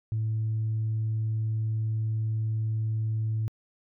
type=tone; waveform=sine; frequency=110 Hz; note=A2; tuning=in tune; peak=-24 dBFS; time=0.12-3.48 s; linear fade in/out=0 ms; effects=tanh soft clip ceiling -22 dBFS